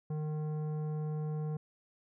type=tone with tanh clipping; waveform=triangle; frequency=153 Hz; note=D#3; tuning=29 cents flat; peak=-35 dBFS; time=0.1-1.57 s; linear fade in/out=5 ms; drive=16 dB; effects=none